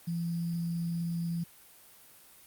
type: tone with sample-and-hold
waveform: sine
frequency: 169.2 Hz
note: E3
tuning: 45 cents sharp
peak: -30 dBFS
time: 0.07-1.44 s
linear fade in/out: 10 ms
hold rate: 4900 Hz
effects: white hiss -56 dBFS RMS until 2.46 s + Opus 32 kbps

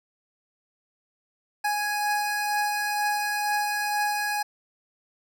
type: beating tone pair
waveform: 25% pulse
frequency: 831 / 833.1 Hz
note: G#5 / G#5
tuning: +1 / +5 cents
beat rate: 2.1 Hz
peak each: -21 / -30 dBFS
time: 1.64-4.43 s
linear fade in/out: 10 ms
effects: none

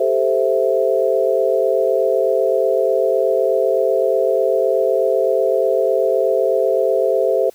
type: chord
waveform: sine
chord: A minor seventh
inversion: third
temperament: equal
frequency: 392 / 440 / 523.3 / 659.3 Hz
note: G4 / A4 / C5 / E5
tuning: 0 / 0 / 0 / 0 cents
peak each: -20 / -20 / -17 / -20 dBFS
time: 0-7.5 s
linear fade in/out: 5 ms
effects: white hiss -51 dBFS RMS until 7.54 s

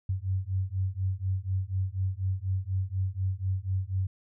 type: beating tone pair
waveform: sine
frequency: 92.8 / 96.9 Hz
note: F#2 / G2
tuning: +6 / -20 cents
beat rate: 4.1 Hz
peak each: -30 dBFS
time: 0.09-4.07 s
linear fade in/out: 5 ms
effects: none

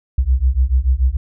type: beating tone pair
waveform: sine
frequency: 61 / 67.9 Hz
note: B1 / C#2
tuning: -21 / -35 cents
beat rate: 6.9 Hz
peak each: -15 / -15 dBFS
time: 0.18-1.17 s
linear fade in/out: 5 ms
effects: none

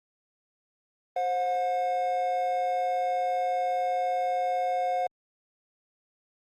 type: tone pair together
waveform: triangle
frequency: 526.3 / 724 Hz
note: C5 / F#5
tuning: +10 / -38 cents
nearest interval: tritone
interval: 552 cents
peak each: -29 / -24 dBFS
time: 1.16-5.07 s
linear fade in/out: 5 ms
effects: Opus 24 kbps

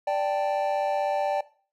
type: chord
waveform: triangle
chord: D suspended fourth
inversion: none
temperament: equal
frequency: 587.3 / 784 / 880 Hz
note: D5 / G5 / A5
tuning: 0 / 0 / 0 cents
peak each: -24 / -25 / -30 dBFS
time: 0.07-1.41 s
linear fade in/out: 5 ms
effects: noise-tail reverb RT60 0.4 s tail -18 dB re dry

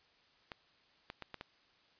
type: clicks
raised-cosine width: 0.3 ms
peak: -27 dBFS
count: 5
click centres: 0.518 / 1.101 / 1.223 / 1.343 / 1.411 s
effects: white hiss -68 dBFS RMS until 1.99 s + resampled to 11025 Hz

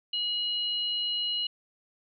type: tone pair together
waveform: sine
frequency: 2903 / 4105 Hz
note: F#7 / C8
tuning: -34 / -34 cents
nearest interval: tritone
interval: 600 cents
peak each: -28 / -34 dBFS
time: 0.13-1.47 s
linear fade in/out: 5 ms
effects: none

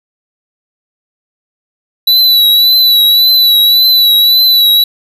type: tone with vibrato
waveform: square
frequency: 3951 Hz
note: B7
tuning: in tune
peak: -5 dBFS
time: 2.07-4.84 s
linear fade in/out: 5 ms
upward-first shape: triangle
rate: 1.8 Hz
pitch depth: 50 cents each way
effects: none

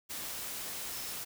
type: tone in noise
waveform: sine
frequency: 5270 Hz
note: E8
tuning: 1 cent flat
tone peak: -48 dBFS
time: 0.91-1.14 s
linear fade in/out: 20 ms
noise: white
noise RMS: -40 dBFS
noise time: 0.09-1.25 s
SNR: -11 dB
effects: none

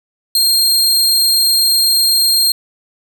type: tone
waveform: sawtooth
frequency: 4208 Hz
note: C8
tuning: 9 cents sharp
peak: -7 dBFS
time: 0.35-2.52 s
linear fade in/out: 2 ms
effects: 8-bit

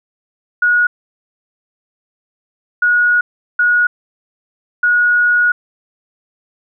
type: tone bursts at uneven times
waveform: sine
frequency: 1452 Hz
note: F#6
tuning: 33 cents flat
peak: -9 dBFS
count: 4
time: 0.62-0.87 / 2.82-3.21 / 3.59-3.87 / 4.83-5.52 s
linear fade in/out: 5 ms
effects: none

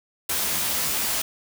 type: noise with comb filter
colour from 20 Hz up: white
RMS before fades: -25 dBFS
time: 0.29-1.22 s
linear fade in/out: 5 ms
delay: 14 ms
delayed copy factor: +0.55
effects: none

